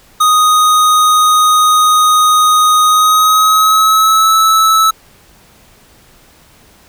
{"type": "tone with pitch glide", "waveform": "square", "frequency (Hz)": [1244.5, 1305.6], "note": ["D#6", "E6"], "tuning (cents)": [0, -17], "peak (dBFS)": -7, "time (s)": [0.2, 4.91], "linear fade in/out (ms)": 10, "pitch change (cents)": 83, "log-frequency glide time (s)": [2.83, 4.33], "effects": ["pink hiss -45 dBFS RMS until 6.88 s"]}